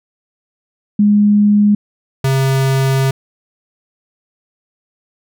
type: tone pair in turn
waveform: sine / square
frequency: 206.9 / 134.2 Hz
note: G#3 / C3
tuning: -6 / +44 cents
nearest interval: perfect fifth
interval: 750 cents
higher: first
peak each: -7 / -12 dBFS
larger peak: first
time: 0.99-1.75 / 2.24-3.11 s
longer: second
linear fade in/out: 5 ms
effects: none